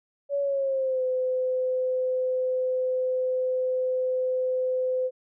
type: tone with pitch glide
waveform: sine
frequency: 564 to 511.2 Hz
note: C#5 to C5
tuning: +30 to -40 cents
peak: -23 dBFS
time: 0.29-5.11 s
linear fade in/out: 50 ms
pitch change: -170 cents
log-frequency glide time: 0.4-1.03 s
effects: none